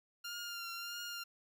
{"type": "tone with vibrato", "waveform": "15% pulse", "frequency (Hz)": 1396.9, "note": "F6", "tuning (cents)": 0, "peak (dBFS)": -35, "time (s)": [0.24, 1.24], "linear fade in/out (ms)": 10, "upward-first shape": "triangle", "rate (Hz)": 1.6, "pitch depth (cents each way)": 35, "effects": []}